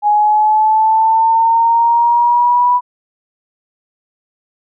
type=linear sweep; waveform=sine; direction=up; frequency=830.6 to 986 Hz; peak=-8 dBFS; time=0.02-2.81 s; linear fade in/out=50 ms; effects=none